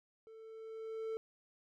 triangle tone with level ramp, 444.5 Hz, A4, 18 cents sharp, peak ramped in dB -51 to -34 dBFS, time 0.27-1.17 s, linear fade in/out 0 ms, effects none

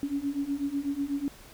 sine beating tone pair, 277.2 / 285.3 Hz, C#4 / C#4, 0 / +50 cents, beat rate 8.1 Hz, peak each -32 / -30 dBFS, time 0.03-1.28 s, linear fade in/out 0 ms, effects pink hiss -51 dBFS RMS until 1.53 s

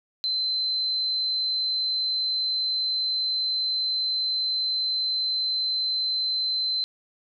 sine tone, 4075 Hz, C8, 47 cents flat, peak -23 dBFS, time 0.24-6.84 s, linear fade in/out 0 ms, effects none

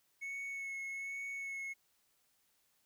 triangle tone with vibrato, 2200 Hz, C#7, 14 cents flat, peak -38 dBFS, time 0.21-1.74 s, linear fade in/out 20 ms, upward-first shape sine, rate 1.2 Hz, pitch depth 17 cents each way, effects white hiss -75 dBFS RMS until 2.85 s

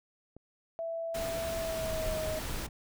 click, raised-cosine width 2 ms, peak -35 dBFS, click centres 0.366 s
sine tone with pitch glide, 662 to 627.4 Hz, E5 to D#5, +7 to +14 cents, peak -33 dBFS, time 0.79-2.39 s, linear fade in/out 0 ms, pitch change -93 cents, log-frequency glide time 1.5-2.24 s
pink noise, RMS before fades -39 dBFS, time 1.14-2.67 s, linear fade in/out 10 ms
brown noise with tremolo, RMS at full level -39 dBFS, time 1.83-2.69 s, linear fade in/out 5 ms, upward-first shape square, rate 4.5 Hz, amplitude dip 35%
effects none

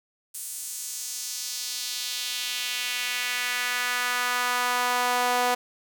sawtooth tone with high-pass filter sweep, 246.6 Hz, B3, 2 cents flat, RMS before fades -28 dBFS, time 0.34-5.55 s, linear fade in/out 10 ms, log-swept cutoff 9200 to 690 Hz, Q 1.6, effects none

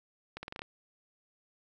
accelerating click train, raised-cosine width 0.3 ms, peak -24 dBFS, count 7, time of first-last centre 0.37-0.619 s, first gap 60 ms, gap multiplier 0.85, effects none

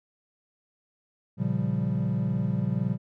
triangle chord, G half-diminished seventh, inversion first, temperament equal, 116.54 / 138.59 / 174.61 / 196 Hz, Bb2 / Db3 / F3 / G3, 0 / 0 / 0 / 0 cents, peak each -28 dBFS, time 1.37-2.98 s, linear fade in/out 50 ms, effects none

